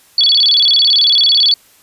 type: tone with vibrato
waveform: sine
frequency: 3898 Hz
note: B7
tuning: 23 cents flat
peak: -7 dBFS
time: 0.18-1.54 s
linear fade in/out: 2 ms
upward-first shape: square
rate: 18 Hz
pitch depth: 240 cents each way
effects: white hiss -48 dBFS RMS until 1.82 s + resampled to 32000 Hz